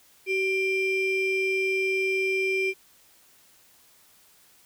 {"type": "ring-modulated tone", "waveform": "triangle", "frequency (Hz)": 1377, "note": "F6", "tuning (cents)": -25, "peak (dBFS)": -18, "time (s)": [0.26, 2.74], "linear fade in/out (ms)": 50, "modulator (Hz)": 995, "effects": ["white hiss -58 dBFS RMS until 4.65 s"]}